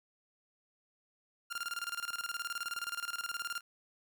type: tone with tremolo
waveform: sawtooth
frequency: 1396.9 Hz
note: F6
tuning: in tune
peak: -31 dBFS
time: 1.5-3.61 s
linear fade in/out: 20 ms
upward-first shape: square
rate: 19 Hz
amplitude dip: 80%
effects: none